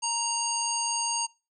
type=harmonic tone with a mistuned harmonic; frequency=932.3 Hz; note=A#5; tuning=in tune; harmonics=1 / 3 / 5 / 7 / 9; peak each=-31 / -36 / -34 / -31 / -33 dBFS; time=0.02-1.27 s; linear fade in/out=20 ms; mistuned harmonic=9; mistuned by=+53 cents; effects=noise-tail reverb RT60 0.3 s tail -24 dB re dry